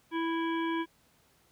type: harmonic tone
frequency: 329.6 Hz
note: E4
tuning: in tune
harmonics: 1 / 3 / 5 / 7 / 9 / 10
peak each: -30 / -35 / -40 / -43 / -51 / -46 dBFS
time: 0.11-0.86 s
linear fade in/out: 50 ms
effects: pink hiss -66 dBFS RMS until 1.51 s + high-pass 60 Hz 12 dB/octave